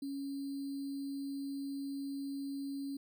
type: tone with sample-and-hold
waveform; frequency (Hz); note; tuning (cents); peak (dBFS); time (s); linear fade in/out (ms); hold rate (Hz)
sine; 277.2; C#4; 0; -37; 0.02-2.97; 5; 4410
effects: none